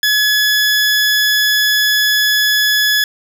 20% pulse tone, 1700 Hz, G#6, 40 cents sharp, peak -6 dBFS, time 0.03-3.04 s, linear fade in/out 2 ms, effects none

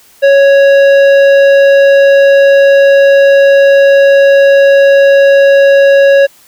triangle tone with tanh clipping, 554.4 Hz, C#5, in tune, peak -4 dBFS, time 0.22-6.27 s, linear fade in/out 20 ms, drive 16 dB, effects white hiss -43 dBFS RMS until 6.47 s

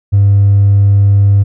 sine tone with hard clipping, 100 Hz, G2, 35 cents sharp, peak -5 dBFS, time 0.12-1.44 s, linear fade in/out 20 ms, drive 1 dB, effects none

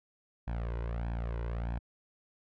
sawtooth tone with flanger, 57.9 Hz, A#1, 11 cents flat, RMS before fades -35 dBFS, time 0.47-1.79 s, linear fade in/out 10 ms, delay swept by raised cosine 1.2 to 2.06 ms, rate 1.6 Hz, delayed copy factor +0.7, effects low-pass 2000 Hz 12 dB/octave

